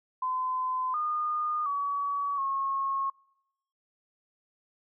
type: tone with pitch steps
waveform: sine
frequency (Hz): 1023 / 1221 / 1134 / 1089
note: C6 / D#6 / C#6 / C#6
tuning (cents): -39 / -33 / +39 / -31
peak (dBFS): -27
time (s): 0.22-3.1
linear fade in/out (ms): 5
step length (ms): 720
effects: noise-tail reverb RT60 0.8 s tail -26 dB re dry